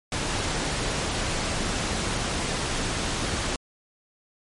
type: noise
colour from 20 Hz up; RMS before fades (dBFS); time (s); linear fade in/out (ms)
pink; -27; 0.12-3.56; 2
effects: low-pass 9000 Hz 12 dB/octave + MP3 48 kbps